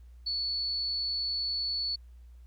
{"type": "tone", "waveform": "sine", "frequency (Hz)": 4435, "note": "C#8", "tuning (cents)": 0, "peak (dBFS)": -29, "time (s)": [0.26, 1.96], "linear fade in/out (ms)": 10, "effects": ["added 60 Hz sine -48 dBFS peak until 2.46 s", "pink hiss -73 dBFS RMS until 2.46 s"]}